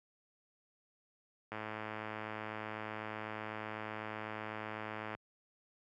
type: click train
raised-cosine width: 0.5 ms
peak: -26 dBFS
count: 393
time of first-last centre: 1.52-5.15 s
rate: 108 Hz
effects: high-pass 80 Hz 12 dB/octave